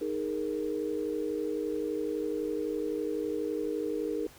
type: chord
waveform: sine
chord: D# suspended fourth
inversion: none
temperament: just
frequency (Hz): 311.1 / 414.8 / 466.7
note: D#4 / G#4 / A#4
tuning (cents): 0 / -2 / +2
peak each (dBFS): -34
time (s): 0.01-4.27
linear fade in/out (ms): 5
effects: pink hiss -54 dBFS RMS until 4.38 s